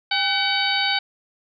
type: harmonic tone with a mistuned harmonic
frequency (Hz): 757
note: F#5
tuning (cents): +39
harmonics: 1 / 2 / 3 / 4 / 5 / 6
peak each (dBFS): -26 / -26 / -26 / -26 / -26 / -26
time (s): 0.11-0.99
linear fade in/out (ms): 5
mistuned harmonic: 1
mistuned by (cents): +100
effects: none